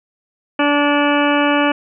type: harmonic tone with a mistuned harmonic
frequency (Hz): 289.9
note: D4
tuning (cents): -22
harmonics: 1 / 2 / 3 / 4 / 5 / 6 / 8 / 9 / 10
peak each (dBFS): -16 / -19 / -21 / -22 / -23 / -24 / -25 / -26 / -26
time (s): 0.59-1.72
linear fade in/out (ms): 5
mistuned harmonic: 10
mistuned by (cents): +17
effects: none